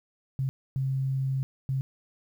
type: tone bursts at uneven times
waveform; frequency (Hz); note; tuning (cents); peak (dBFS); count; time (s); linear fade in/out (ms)
sine; 133.8; C3; +39; -25; 3; 0.39-0.49 / 0.76-1.43 / 1.69-1.81; 0
effects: 10-bit